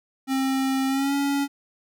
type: tone with pitch glide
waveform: square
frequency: 266.6 to 280.7 Hz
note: C4 to C#4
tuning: +33 to +22 cents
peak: -22 dBFS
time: 0.27-1.48 s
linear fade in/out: 50 ms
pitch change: +89 cents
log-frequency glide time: 0.88-1.14 s
effects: none